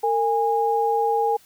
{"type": "tone pair together", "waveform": "sine", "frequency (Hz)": [455.9, 821], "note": ["A#4", "G#5"], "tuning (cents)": [-39, -20], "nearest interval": "minor seventh", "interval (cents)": 1019, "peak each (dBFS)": [-22, -20], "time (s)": [0.03, 1.37], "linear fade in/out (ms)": 10, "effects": ["white hiss -54 dBFS RMS until 1.45 s"]}